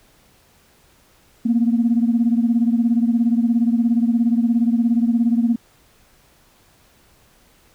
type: beating tone pair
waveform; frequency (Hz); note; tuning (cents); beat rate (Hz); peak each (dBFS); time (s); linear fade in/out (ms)
sine; 230 / 247; A#3 / B3; -23 / 0; 17; -15 / -19; 1.45-5.56; 10
effects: tanh soft clip ceiling -7 dBFS + pink hiss -55 dBFS RMS until 7.74 s